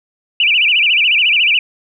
sine tone with vibrato, 2637 Hz, E7, in tune, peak -9 dBFS, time 0.4-1.59 s, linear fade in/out 2 ms, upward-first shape sine, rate 14 Hz, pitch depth 220 cents each way, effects none

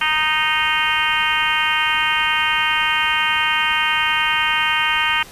harmonic tone, 310 Hz, D#4, 6 cents flat, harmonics 3 / 4 / 5 / 6 / 7 / 8 / 9 / 10, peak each -24 / -24 / -24 / -24 / -24 / -24 / -24 / -24 dBFS, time 0.01-5.23 s, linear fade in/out 5 ms, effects pink hiss -40 dBFS RMS until 5.31 s + resampled to 32000 Hz

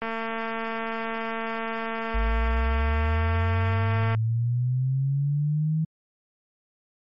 click train, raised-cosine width 0.5 ms, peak -16 dBFS, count 934, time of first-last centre 0.02-4.148 s, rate 226 Hz
sine linear sweep, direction up, 50.1 to 160 Hz, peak -21 dBFS, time 2.14-5.85 s, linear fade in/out 10 ms
effects MP3 32 kbps

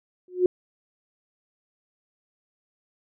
sine tone with exponential growth, 362.8 Hz, F#4, 34 cents flat, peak -12 dBFS, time 0.28-0.46 s, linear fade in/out 2 ms, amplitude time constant 39 ms, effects none

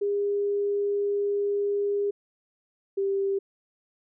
sine tone pair in turn, 405.6 / 393.1 Hz, G#4 / G4, -41 / +5 cents, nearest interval minor second, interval 54 cents, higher first, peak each -23 dBFS, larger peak neither, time 0.01-2.11 / 2.97-3.39 s, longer first, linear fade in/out 10 ms, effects none

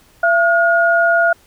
sine tone pair together, 676.8 / 1434 Hz, E5 / F6, +45 / +45 cents, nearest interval octave + minor second, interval 1300 cents, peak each -13 dBFS, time 0.23-1.33 s, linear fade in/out 5 ms, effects pink hiss -51 dBFS RMS until 1.46 s

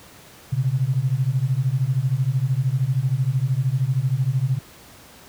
sine beating tone pair, 124.5 / 137.5 Hz, B2 / C#3, +14 / -14 cents, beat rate 13 Hz, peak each -21 dBFS, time 0.52-4.59 s, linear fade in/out 10 ms, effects pink hiss -46 dBFS RMS until 5.28 s + high-pass 60 Hz 12 dB/octave

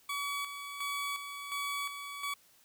20% pulse tone with tremolo, 1136 Hz, C#6, 42 cents sharp, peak -29 dBFS, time 0.09-2.34 s, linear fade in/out 5 ms, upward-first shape square, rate 1.4 Hz, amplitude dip 55%, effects white hiss -64 dBFS RMS until 2.64 s

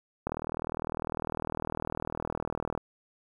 click train, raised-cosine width 1 ms, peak -18 dBFS, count 101, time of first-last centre 0.27-2.776 s, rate 39.9 Hz, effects 9-bit

